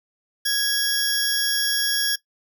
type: tone pair together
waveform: 20% pulse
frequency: 1661.2 / 5543 Hz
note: G#6 / F8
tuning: 0 / -14 cents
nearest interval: octave + major sixth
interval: 2086 cents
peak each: -18 dBFS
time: 0.45-2.16 s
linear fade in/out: 10 ms
effects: noise-tail reverb RT60 0.1 s tail -18 dB re dry